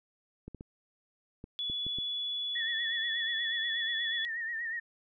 clicks, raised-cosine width 3 ms, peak -30 dBFS, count 7, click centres 0.48 / 0.547 / 0.609 / 1.441 / 1.699 / 1.866 / 1.986 s
sine tone, 3416 Hz, G#7, 48 cents sharp, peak -32 dBFS, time 1.59-4.25 s, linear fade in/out 0 ms
sine tone with vibrato, 1842 Hz, A#6, 21 cents flat, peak -33 dBFS, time 2.55-4.8 s, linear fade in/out 10 ms, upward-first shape sine, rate 8.3 Hz, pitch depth 65 cents each way
effects none

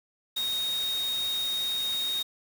sine tone in noise, 3729 Hz, A#7, in tune, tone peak -27 dBFS, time 0.36-2.23 s, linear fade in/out 10 ms, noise white, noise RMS -39 dBFS, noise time 0.36-2.23 s, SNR +9 dB, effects none

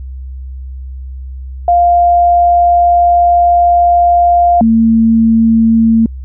sine tone pair in turn, 698.5 / 225.8 Hz, F5 / A3, 0 / +45 cents, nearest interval octave + minor sixth, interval 1955 cents, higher first, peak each -5 dBFS, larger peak neither, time 1.68-4.61 / 4.61-6.06 s, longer first, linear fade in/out 2 ms, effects added 65 Hz sine -22 dBFS peak until 6.24 s

